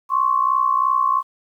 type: tone pair together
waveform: sine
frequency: 1057 / 1119.9 Hz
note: C6 / C#6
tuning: +17 / +17 cents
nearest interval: minor second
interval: 100 cents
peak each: -18 dBFS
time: 0.09-1.23 s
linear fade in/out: 50 ms
effects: 9-bit